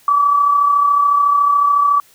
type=tone with amplitude modulation; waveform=sine; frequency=1150 Hz; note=D6; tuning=37 cents flat; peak=-8 dBFS; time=0.08-2 s; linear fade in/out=2 ms; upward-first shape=sine; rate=33.9 Hz; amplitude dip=45%; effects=white hiss -50 dBFS RMS until 2.14 s